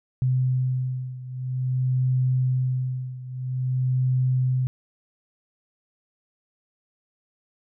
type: beating tone pair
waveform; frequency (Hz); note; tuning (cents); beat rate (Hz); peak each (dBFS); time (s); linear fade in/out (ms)
sine; 128.1 / 128.6; C3 / C3; -36 / -30; 0.5; -23 / -26; 0.22-4.67; 0
effects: none